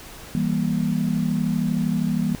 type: chord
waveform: sine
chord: E diminished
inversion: none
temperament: just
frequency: 164.81 / 197.78 / 237.3 Hz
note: E3 / G3 / Bb3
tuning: 0 / +16 / +31 cents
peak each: -24 dBFS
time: 0.35-2.35 s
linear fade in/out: 0 ms
effects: pink hiss -41 dBFS RMS until 2.4 s